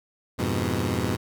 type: chord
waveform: 15% pulse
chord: F diminished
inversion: none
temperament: equal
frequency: 87.31 / 103.83 / 123.47 Hz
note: F2 / Ab2 / Cb3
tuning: 0 / 0 / 0 cents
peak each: -22 dBFS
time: 0.38-1.17 s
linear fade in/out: 20 ms
effects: none